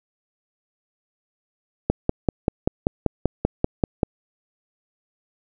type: click train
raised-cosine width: 2 ms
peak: -4 dBFS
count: 12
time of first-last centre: 1.9-4.032 s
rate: 5.16 Hz
effects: none